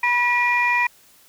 sine tone cluster, 974 / 1938 / 2411 Hz, B5 / B6 / D7, -24 / -33 / +45 cents, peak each -20 dBFS, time 0.03-0.87 s, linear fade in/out 5 ms, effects tanh soft clip ceiling -9 dBFS + white hiss -53 dBFS RMS until 1.28 s

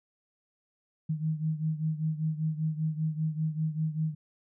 sine beating tone pair, 155.56 / 160.66 Hz, D#3 / E3, 0 / -44 cents, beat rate 5.1 Hz, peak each -29 / -33 dBFS, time 1.09-4.15 s, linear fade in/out 10 ms, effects none

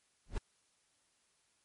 brown noise with exponential growth, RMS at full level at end -29 dBFS, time 0.26-0.38 s, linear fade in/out 2 ms, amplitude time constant 25 ms, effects white hiss -74 dBFS RMS until 1.64 s + MP3 48 kbps

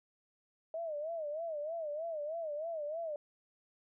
sine tone with vibrato, 628 Hz, D#5, 16 cents sharp, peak -36 dBFS, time 0.74-3.16 s, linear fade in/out 2 ms, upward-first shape sine, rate 3.2 Hz, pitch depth 130 cents each way, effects none

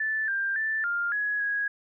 sine tone with pitch steps, 1754 / 1589 / 1764 / 1402 / 1677 / 1656 Hz, A6 / G6 / A6 / F6 / G#6 / G#6, -6 / +23 / +4 / +6 / +16 / -5 cents, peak -25 dBFS, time 0-1.68 s, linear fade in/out 5 ms, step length 280 ms, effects none

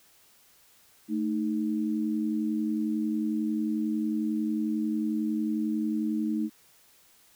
sine tone pair together, 220 / 311.1 Hz, A3 / D#4, 0 / 0 cents, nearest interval tritone, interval 600 cents, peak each -28 / -29 dBFS, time 1.08-6.5 s, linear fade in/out 50 ms, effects white hiss -60 dBFS RMS until 7.35 s

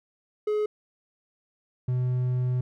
triangle tone pair in turn, 422.8 / 125.7 Hz, G#4 / B2, +31 / +31 cents, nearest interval octave + major sixth, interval 2100 cents, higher first, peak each -21 dBFS, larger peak neither, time 0.47-0.66 / 1.88-2.61 s, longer second, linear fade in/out 5 ms, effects none

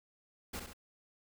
pink noise with echo, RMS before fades -41 dBFS, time 0.53-0.6 s, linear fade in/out 10 ms, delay 67 ms, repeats 2, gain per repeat -5 dB, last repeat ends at 0.734 s, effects none

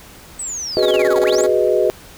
sine linear two-way sweep, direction down then up, 8170 to 349.2 to 8170 Hz, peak -23 dBFS, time 0.39-1.44 s, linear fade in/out 5 ms, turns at 1.22 s
sine chord, G# minor seventh, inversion third, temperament equal, 370 / 415.3 / 493.9 / 622.3 Hz, F#4 / G#4 / B4 / D#5, 0 / 0 / 0 / 0 cents, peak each -18 dBFS, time 0.77-1.9 s, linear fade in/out 0 ms
10% pulse tone with tremolo, 277.2 Hz, C#4, in tune, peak -14 dBFS, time 0.77-1.5 s, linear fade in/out 50 ms, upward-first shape square, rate 18 Hz, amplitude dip 75%
effects pink hiss -41 dBFS RMS until 2.17 s

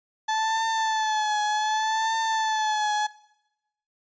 35% pulse tone with vibrato, 869 Hz, A5, 22 cents flat, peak -21 dBFS, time 0.28-3.07 s, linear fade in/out 10 ms, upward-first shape triangle, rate 0.66 Hz, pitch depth 60 cents each way, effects noise-tail reverb RT60 0.9 s tail -20 dB re dry + resampled to 16000 Hz

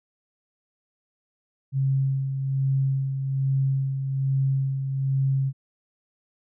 sine tone with tremolo, 135.2 Hz, C#3, 43 cents flat, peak -19 dBFS, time 1.72-5.53 s, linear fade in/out 50 ms, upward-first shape sine, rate 1.2 Hz, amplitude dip 50%, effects none

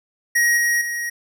square tone with level steps, 1891 Hz, A#6, 24 cents sharp, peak -15 / -17 / -24 dBFS, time 0.35-1.1 s, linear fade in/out 10 ms, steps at 0.57 / 0.81 s, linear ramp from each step 5 ms, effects none

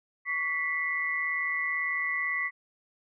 sine tone cluster, 1124 / 1980 / 2138 Hz, C#6 / B6 / C7, +24 / +4 / +37 cents, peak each -37 / -28 / -36 dBFS, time 0.25-2.51 s, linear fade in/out 50 ms, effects none

